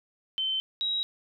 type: tone pair in turn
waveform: sine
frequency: 3083 / 3837 Hz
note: G7 / A#7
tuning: -29 / +49 cents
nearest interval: major third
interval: 378 cents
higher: second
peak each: -26 dBFS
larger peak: neither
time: 0.38-0.6 / 0.81-1.03 s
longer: neither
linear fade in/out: 0 ms
effects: none